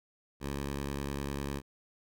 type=tone; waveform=10% pulse; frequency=70 Hz; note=C#2; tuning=18 cents sharp; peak=-26 dBFS; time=0.4-1.62 s; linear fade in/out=50 ms; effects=none

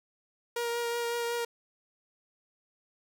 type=tone with vibrato; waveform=sawtooth; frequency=471.9 Hz; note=A#4; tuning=21 cents sharp; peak=-26 dBFS; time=0.56-1.45 s; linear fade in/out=5 ms; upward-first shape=triangle; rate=5.4 Hz; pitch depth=16 cents each way; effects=none

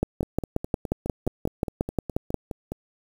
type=two click trains; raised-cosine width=2 ms; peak=-17 / -9 dBFS; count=13 / 14; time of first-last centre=0.23-2.72 / 0.03-2.343 s; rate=4.82 / 5.62 Hz; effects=7-bit

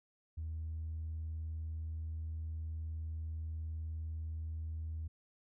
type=tone with tanh clipping; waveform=triangle; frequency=79.8 Hz; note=D#2; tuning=44 cents sharp; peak=-38 dBFS; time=0.37-5.08 s; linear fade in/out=10 ms; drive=5 dB; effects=none

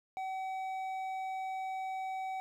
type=tone with hard clipping; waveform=triangle; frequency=760 Hz; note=F#5; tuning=46 cents sharp; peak=-37 dBFS; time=0.17-2.4 s; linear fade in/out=0 ms; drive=10 dB; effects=none

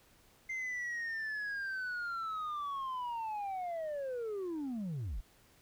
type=linear sweep; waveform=sine; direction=down; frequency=2093 to 32.7 Hz; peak=-33 dBFS; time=0.49-5.21 s; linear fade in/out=10 ms; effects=tanh soft clip ceiling -35 dBFS + pink hiss -65 dBFS RMS until 5.61 s

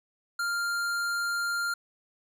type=tone with hard clipping; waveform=sine; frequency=1396.9 Hz; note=F6; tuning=in tune; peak=-29 dBFS; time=0.39-1.74 s; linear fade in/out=5 ms; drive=15 dB; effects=none

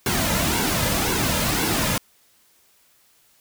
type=noise with flanger; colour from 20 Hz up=pink; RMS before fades=-22 dBFS; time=0.06-1.98 s; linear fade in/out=2 ms; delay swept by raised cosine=1.6 to 2.7 ms; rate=1.9 Hz; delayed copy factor=-0.6; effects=white hiss -59 dBFS RMS until 3.4 s

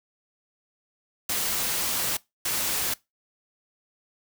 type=noise bursts at uneven times; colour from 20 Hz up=white; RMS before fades=-27 dBFS; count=2; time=1.29-2.17 / 2.45-2.94 s; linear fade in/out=5 ms; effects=noise-tail reverb RT60 0.2 s tail -22 dB re dry

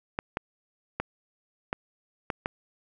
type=clicks; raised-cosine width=0.5 ms; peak=-13 dBFS; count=6; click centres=0.189 / 0.371 / 1 / 1.729 / 2.302 / 2.459 s; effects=none

